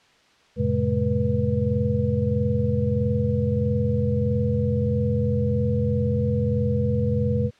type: tone cluster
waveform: sine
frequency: 89.7 / 111.2 / 132.8 / 210.5 / 486.5 Hz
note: F2 / A2 / C3 / G#3 / B4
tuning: +47 / +19 / +26 / +24 / -26 cents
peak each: -26 dBFS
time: 0.56-7.51 s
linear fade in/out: 50 ms
effects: white hiss -57 dBFS RMS until 7.59 s + low-pass 4000 Hz 12 dB/octave